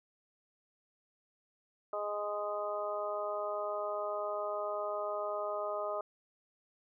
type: harmonic tone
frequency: 207.3 Hz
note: G#3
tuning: 3 cents flat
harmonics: 2 / 3 / 4 / 5 / 6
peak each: -42 / -36 / -45 / -44 / -40 dBFS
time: 1.93-6.01 s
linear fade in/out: 2 ms
effects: none